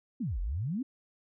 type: exponential two-way sweep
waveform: sine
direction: down then up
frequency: 284.4 to 41.2 to 284.4 Hz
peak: -30 dBFS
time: 0.2-0.83 s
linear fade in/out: 10 ms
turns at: 0.4 s
effects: none